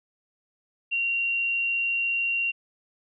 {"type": "tone", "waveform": "sine", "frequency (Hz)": 2757, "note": "F7", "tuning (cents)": -23, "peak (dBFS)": -23, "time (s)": [0.91, 2.52], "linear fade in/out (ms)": 20, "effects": []}